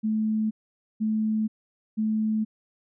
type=tone bursts; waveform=sine; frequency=217.2 Hz; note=A3; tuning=22 cents flat; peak=-22 dBFS; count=3; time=0.03-2.45 s; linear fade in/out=20 ms; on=480 ms; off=490 ms; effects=none